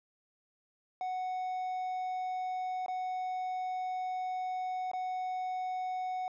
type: tone with dropouts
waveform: triangle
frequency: 740 Hz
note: F#5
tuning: in tune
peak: -31 dBFS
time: 1.01-6.28 s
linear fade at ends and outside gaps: 1 ms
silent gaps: 2.862-2.882 / 4.915-4.934 s
effects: resampled to 16000 Hz